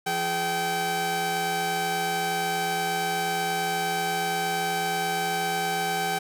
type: tone cluster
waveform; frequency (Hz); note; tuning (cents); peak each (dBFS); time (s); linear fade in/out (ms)
sawtooth; 170.8 / 420.7 / 773; F3 / G#4 / G5; -38 / +22 / -24; -31 / -29 / -22; 0.06-6.19; 10
effects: none